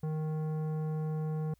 sine tone with tanh clipping, 155.56 Hz, D#3, in tune, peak -33 dBFS, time 0.03-1.54 s, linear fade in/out 5 ms, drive 13 dB, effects added 60 Hz sine -67 dBFS peak until 1.59 s + white hiss -74 dBFS RMS until 1.59 s

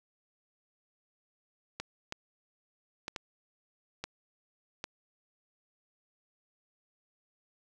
clicks, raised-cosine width 0.2 ms, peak -19 dBFS, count 6, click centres 1.8 / 2.124 / 3.081 / 3.162 / 4.04 / 4.841 s, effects none

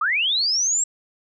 sine linear sweep, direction up, 1155 to 7660 Hz, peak -18 dBFS, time 0.01-0.84 s, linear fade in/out 5 ms, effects none

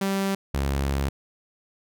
sawtooth tone pair in turn, 195.1 / 68.98 Hz, G3 / C#2, -8 / -8 cents, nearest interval octave + tritone, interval 1800 cents, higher first, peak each -19 dBFS, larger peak neither, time 0.01-0.35 / 0.54-1.09 s, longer second, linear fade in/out 5 ms, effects none

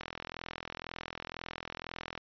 click train, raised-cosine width 0.3 ms, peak -22 dBFS, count 92, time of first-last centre 0.01-2.177 s, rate 42 Hz, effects resampled to 11025 Hz

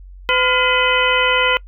harmonic tone with a mistuned harmonic, 506 Hz, B4, 42 cents sharp, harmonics 1 / 2 / 3 / 4 / 5 / 6, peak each -20 / -20 / -20 / -20 / -20 / -20 dBFS, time 0.29-1.57 s, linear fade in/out 0 ms, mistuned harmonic 3, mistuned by -120 cents, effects noise-tail reverb RT60 0.1 s tail -24 dB re dry + added 46 Hz sine -35 dBFS peak until 1.67 s

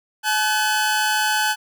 sawtooth tone pair together, 855 / 1511.2 Hz, A5 / F#6, -50 / +36 cents, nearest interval minor seventh, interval 986 cents, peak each -17 dBFS, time 0.23-1.56 s, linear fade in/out 50 ms, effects none

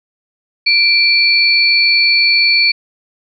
sine tone pair together, 2349 / 4434 Hz, D7 / C#8, 0 / 0 cents, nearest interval major seventh, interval 1100 cents, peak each -11 dBFS, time 0.66-2.72 s, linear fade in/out 10 ms, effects none

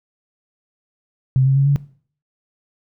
sine tone with pitch steps, 131.3 / 134.68 / 138.15 / 141.7 Hz, C3 / C#3 / C#3 / C#3, +6 / -50 / -6 / +38 cents, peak -11 dBFS, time 1.36-1.76 s, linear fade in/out 0 ms, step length 100 ms, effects noise-tail reverb RT60 0.5 s tail -19 dB re dry

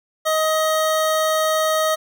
25% pulse tone, 629 Hz, D#5, 19 cents sharp, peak -13 dBFS, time 0.25-1.96 s, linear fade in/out 20 ms, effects none

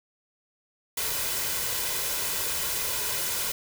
white noise with comb filter, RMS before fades -29 dBFS, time 0.97-3.52 s, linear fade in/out 5 ms, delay 2 ms, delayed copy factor +0.5, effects none

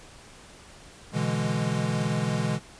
square chord, E dominant seventh, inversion second, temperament equal, 123.47 / 146.83 / 164.81 / 207.7 Hz, B2 / D3 / E3 / G#3, 0 / 0 / 0 / 0 cents, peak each -31 dBFS, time 1.12-2.6 s, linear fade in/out 50 ms, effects pink hiss -49 dBFS RMS until 2.79 s + resampled to 22050 Hz

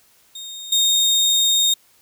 30% pulse tone with level steps, 3697 Hz, A#7, 15 cents flat, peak -29 / -12 dBFS, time 0.35-1.74 s, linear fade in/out 5 ms, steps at 0.72 s, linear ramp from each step 5 ms, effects white hiss -56 dBFS RMS until 2.01 s

